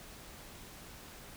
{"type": "silence", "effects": ["pink hiss -51 dBFS RMS until 1.36 s"]}